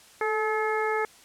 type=harmonic tone with a mistuned harmonic; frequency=429.6 Hz; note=A4; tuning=41 cents flat; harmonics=1 / 2 / 3 / 4 / 5; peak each=-27 / -30 / -32 / -33 / -34 dBFS; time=0.21-1.05 s; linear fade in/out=2 ms; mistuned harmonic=1; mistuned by=+28 cents; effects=white hiss -53 dBFS RMS until 1.24 s + low-pass 10000 Hz 12 dB/octave